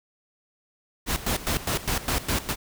pink noise with tremolo, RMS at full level -25 dBFS, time 1.06-2.56 s, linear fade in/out 50 ms, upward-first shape square, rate 4.9 Hz, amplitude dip 80%, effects none

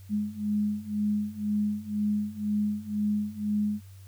sine beating tone pair, 207.7 / 209.7 Hz, G#3 / G#3, 0 / +17 cents, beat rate 2 Hz, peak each -30 / -28 dBFS, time 0.09-3.81 s, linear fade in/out 50 ms, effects added 96 Hz sine -45 dBFS peak until 4.07 s + white hiss -60 dBFS RMS until 4.07 s

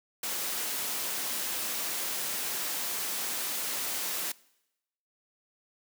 white noise, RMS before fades -33 dBFS, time 0.23-4.32 s, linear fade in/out 5 ms, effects noise-tail reverb RT60 0.9 s tail -23 dB re dry + high-pass 200 Hz 12 dB/octave

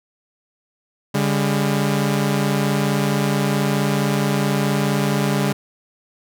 sawtooth tone pair together, 142.5 / 201.5 Hz, C#3 / G3, +48 / +48 cents, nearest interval tritone, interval 600 cents, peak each -16 dBFS, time 1.14-5.53 s, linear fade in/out 10 ms, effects none

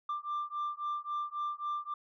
sine beating tone pair, 1183 / 1186.7 Hz, D6 / D6, +12 / +18 cents, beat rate 3.7 Hz, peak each -35 / -35 dBFS, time 0.09-1.94 s, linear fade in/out 5 ms, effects tanh soft clip ceiling -30 dBFS

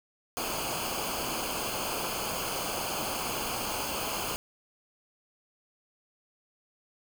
pink noise with comb filter, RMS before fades -33 dBFS, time 0.37-4.36 s, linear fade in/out 0 ms, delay 0.53 ms, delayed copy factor -0.75, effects none

